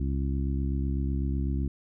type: harmonic tone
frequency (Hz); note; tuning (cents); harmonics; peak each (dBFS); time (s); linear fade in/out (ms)
68; C#2; -33; 1 / 2 / 3 / 4 / 5; -27 / -33 / -36 / -36 / -41; 0-1.68; 5
effects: none